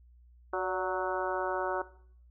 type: harmonic tone with a mistuned harmonic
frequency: 185 Hz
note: F#3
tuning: in tune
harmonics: 2 / 3 / 4 / 5 / 6 / 7 / 8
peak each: -34 / -36 / -37 / -38 / -39 / -39 / -40 dBFS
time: 0.53-1.82 s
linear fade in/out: 5 ms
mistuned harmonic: 3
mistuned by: +46 cents
effects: noise-tail reverb RT60 0.6 s tail -17 dB re dry + added 60 Hz sine -55 dBFS peak until 2.3 s